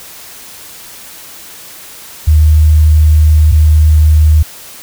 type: tone pair in turn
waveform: sine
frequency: 77.1 / 77.1 Hz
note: D#2 / D#2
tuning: -15 / -15 cents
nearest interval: unison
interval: 0 cents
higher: neither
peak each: -3 dBFS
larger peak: neither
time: 2.27-3.52 / 3.52-4.43 s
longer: first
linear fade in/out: 10 ms
effects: white hiss -32 dBFS RMS until 4.82 s